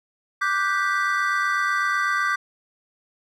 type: chord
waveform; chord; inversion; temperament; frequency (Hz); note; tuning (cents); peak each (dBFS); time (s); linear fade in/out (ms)
triangle; G major seventh; second; equal with one note detuned; 1174.7 / 1480 / 1568 / 1965.3; D6 / F#6 / G6 / B6; 0 / 0 / 0 / -9; -22 / -27 / -23 / -26; 0.41-2.36; 10
effects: none

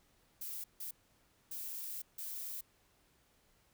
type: noise bursts at uneven times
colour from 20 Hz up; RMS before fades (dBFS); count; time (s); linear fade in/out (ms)
violet; -43; 4; 0.41-0.64 / 0.8-0.91 / 1.51-2.02 / 2.18-2.61; 5
effects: pink hiss -71 dBFS RMS until 3.73 s

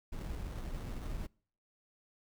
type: noise with sample-and-hold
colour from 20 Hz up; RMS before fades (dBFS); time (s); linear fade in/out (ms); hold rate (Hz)
brown; -40; 0.12-1.27; 10; 2450
effects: noise-tail reverb RT60 0.5 s tail -26 dB re dry

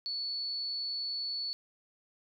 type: tone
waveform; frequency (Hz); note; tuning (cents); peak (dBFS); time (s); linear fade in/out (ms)
sine; 4435; C#8; 0; -33; 0.06-1.53; 0
effects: none

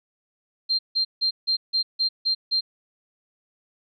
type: tone bursts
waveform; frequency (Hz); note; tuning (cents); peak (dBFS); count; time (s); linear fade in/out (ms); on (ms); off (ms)
sine; 4173; C8; -5; -19; 8; 0.69-2.61; 20; 100; 160
effects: none

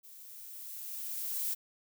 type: noise with level ramp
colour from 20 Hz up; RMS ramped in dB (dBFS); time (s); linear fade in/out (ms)
violet; -53 to -33; 0.03-1.55; 20
effects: none

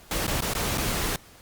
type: noise with dropouts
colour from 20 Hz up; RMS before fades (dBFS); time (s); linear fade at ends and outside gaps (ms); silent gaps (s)
pink; -27; 0.11-1.16; 2; 0.268-0.278 / 0.407-0.421 / 0.536-0.55 / 0.775-0.78
effects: pink hiss -51 dBFS RMS until 1.41 s + Opus 48 kbps

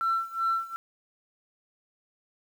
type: tone with tremolo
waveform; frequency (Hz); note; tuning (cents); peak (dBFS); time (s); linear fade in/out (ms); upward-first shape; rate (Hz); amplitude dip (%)
sine; 1345; E6; +34; -21; 0.01-0.76; 0; sine; 2.6; 90
effects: tanh soft clip ceiling -20 dBFS + 9-bit

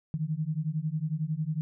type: beating tone pair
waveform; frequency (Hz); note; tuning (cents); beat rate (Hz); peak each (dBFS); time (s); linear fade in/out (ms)
sine; 150.4 / 161.4; D3 / E3; +42 / -36; 11; -31 / -31; 0.14-1.61; 0
effects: none

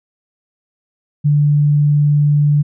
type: tone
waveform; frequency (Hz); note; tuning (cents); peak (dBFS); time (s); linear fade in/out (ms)
sine; 146.83; D3; 0; -9; 1.24-2.63; 20
effects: none

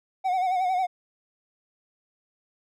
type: tone with vibrato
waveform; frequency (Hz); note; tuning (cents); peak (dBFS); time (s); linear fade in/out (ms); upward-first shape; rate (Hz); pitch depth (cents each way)
triangle; 740; F#5; 0; -20; 0.24-0.87; 20; sine; 11; 61
effects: none

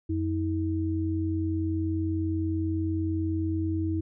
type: tone pair together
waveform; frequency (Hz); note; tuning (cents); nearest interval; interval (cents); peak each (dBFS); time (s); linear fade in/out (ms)
sine; 89.88 / 320.7; F#2 / E4; -50 / -48; octave + minor seventh; 2202; -28; 0.09-4.01; 10
effects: none

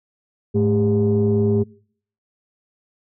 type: tone cluster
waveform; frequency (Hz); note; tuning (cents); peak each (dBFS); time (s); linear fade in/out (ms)
sine; 106 / 215.6 / 402.3; G#2 / A3 / G4; +36 / -35 / +45; -18; 0.54-1.64; 20
effects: noise-tail reverb RT60 0.6 s tail -26 dB re dry + tanh soft clip ceiling -9 dBFS

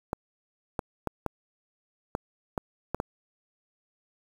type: clicks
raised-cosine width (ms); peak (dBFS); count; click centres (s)
1; -14; 8; 0.131 / 0.792 / 1.073 / 1.263 / 2.151 / 2.578 / 2.946 / 3.001
effects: 7-bit

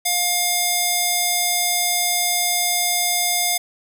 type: tone with band-pass filter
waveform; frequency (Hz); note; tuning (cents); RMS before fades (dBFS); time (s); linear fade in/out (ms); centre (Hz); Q
square; 710; F5; +28; -20; 0.05-3.58; 10; 11000; 0.54
effects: 7-bit

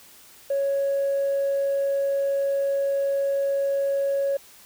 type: tone with tanh clipping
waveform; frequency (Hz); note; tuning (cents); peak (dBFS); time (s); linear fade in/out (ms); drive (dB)
triangle; 554.4; C#5; 0; -21; 0.5-4.37; 5; 5
effects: white hiss -50 dBFS RMS until 4.65 s

